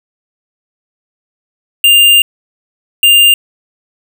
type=tone bursts at uneven times; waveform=square; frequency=2800 Hz; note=F7; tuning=4 cents sharp; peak=-4 dBFS; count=2; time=1.84-2.22 / 3.03-3.34 s; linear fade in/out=2 ms; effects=none